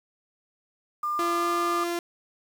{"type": "tone", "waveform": "sine", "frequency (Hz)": 1200, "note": "D6", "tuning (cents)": 37, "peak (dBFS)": -25, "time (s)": [1.03, 1.84], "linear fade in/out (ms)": 5}
{"type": "tone with pitch glide", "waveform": "sawtooth", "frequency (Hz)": [342.3, 344.5], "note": ["F4", "F4"], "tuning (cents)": [-35, -24], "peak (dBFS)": -23, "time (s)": [1.19, 1.99], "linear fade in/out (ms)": 2, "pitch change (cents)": 11, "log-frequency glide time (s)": [1.35, 1.5]}
{"effects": ["8-bit"]}